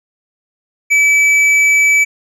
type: tone with hard clipping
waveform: sine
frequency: 2300 Hz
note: D7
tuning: 37 cents flat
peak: -9 dBFS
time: 0.9-2.05 s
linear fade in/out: 20 ms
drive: 6 dB
effects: none